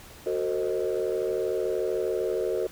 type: chord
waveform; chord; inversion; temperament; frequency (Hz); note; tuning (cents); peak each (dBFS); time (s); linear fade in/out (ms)
sine; F# diminished seventh; none; equal with one note detuned; 370 / 450.3 / 523.3 / 622.3; F#4 / A4 / C5 / Eb5; 0 / +40 / 0 / 0; -28 / -28 / -31 / -33; 0.26-2.67; 5
effects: tanh soft clip ceiling -18 dBFS + pink hiss -48 dBFS RMS until 2.71 s